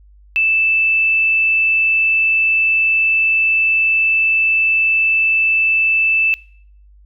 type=tone; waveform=sine; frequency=2639 Hz; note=E7; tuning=1 cent sharp; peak=-12 dBFS; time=0.36-6.34 s; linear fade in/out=0 ms; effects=noise-tail reverb RT60 0.6 s tail -22 dB re dry + added 50 Hz sine -43 dBFS peak until 7.05 s